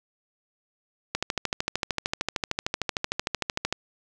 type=click train; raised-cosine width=0.2 ms; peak=-8 dBFS; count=35; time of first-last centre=1.15-3.726 s; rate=13.2 Hz; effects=none